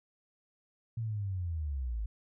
sine linear sweep, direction down, 116.54 to 50.4 Hz, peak -32 dBFS, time 0.97-2.06 s, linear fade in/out 5 ms, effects none

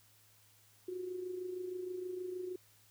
sine tone with amplitude modulation, 364.9 Hz, F#4, 24 cents flat, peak -36 dBFS, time 0.88-2.56 s, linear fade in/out 5 ms, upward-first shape sine, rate 26.4 Hz, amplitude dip 55%, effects added 105 Hz sine -70 dBFS peak until 2.9 s + white hiss -66 dBFS RMS until 2.9 s

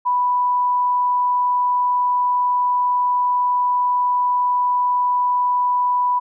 sine tone, 987.8 Hz, B5, in tune, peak -15 dBFS, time 0.05-6.2 s, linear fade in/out 20 ms, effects none

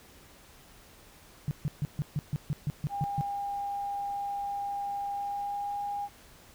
sine tone bursts, 146.83 Hz, D3, in tune, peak -26 dBFS, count 11, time 1.48-3.21 s, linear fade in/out 0 ms, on 30 ms, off 140 ms
sine tone with pitch glide, 805 to 812.9 Hz, G5 to G#5, +46 to -37 cents, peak -31 dBFS, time 2.89-6.09 s, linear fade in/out 50 ms, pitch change +17 cents, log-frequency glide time 5.08-5.74 s
effects pink hiss -55 dBFS RMS until 6.54 s

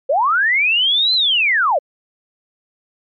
sine linear two-way sweep, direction up then down, 498.8 to 4133 to 498.8 Hz, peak -12 dBFS, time 0.09-1.79 s, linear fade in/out 10 ms, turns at 1.14 s, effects MP3 64 kbps

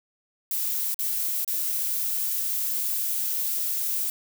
violet noise with dropouts, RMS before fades -27 dBFS, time 0.51-4.1 s, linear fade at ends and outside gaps 2 ms, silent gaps 0.944-0.99 / 1.447-1.477 s, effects none

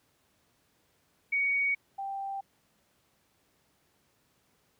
sine tone pair in turn, 2242 / 785.6 Hz, C#7 / G5, +19 / +4 cents, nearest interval octave + tritone, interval 1815 cents, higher first, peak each -25 / -33 dBFS, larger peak first, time 1.32-1.75 / 1.98-2.41 s, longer neither, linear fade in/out 10 ms, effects pink hiss -70 dBFS RMS until 4.79 s + high-pass 80 Hz 12 dB/octave

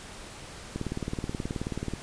click train, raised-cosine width 3 ms, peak -18 dBFS, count 23, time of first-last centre 0.76-1.936 s, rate 18.7 Hz, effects pink hiss -44 dBFS RMS until 2.02 s + resampled to 22050 Hz

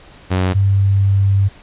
sawtooth / sine tone pair in turn, 92.5 / 98.43 Hz, F#2 / G2, 0 / +8 cents, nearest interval minor second, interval 108 cents, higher second, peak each -10 dBFS, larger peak neither, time 0.3-0.54 / 0.54-1.49 s, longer second, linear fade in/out 20 ms, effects pink hiss -43 dBFS RMS until 1.62 s + resampled to 8000 Hz

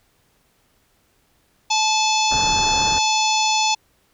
harmonic tone, 867 Hz, A5, 26 cents flat, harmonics 1 / 3 / 4 / 5 / 6 / 7 / 8, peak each -19 / -24 / -25 / -26 / -27 / -27 / -28 dBFS, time 1.7-3.75 s, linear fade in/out 10 ms
pink low-pass noise, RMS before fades -29 dBFS, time 2.31-2.99 s, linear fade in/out 5 ms, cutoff 1800 Hz, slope 96 dB/octave
effects pink hiss -62 dBFS RMS until 4.13 s

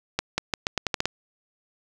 accelerating click train, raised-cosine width 0.2 ms, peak -6 dBFS, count 9, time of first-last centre 0.19-1.056 s, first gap 190 ms, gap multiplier 0.83, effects none

